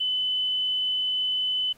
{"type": "tone", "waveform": "sine", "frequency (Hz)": 3015, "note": "F#7", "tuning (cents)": 32, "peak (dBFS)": -23, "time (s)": [0, 1.73], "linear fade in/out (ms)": 10, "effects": ["pink hiss -60 dBFS RMS until 1.77 s", "AAC 48 kbps"]}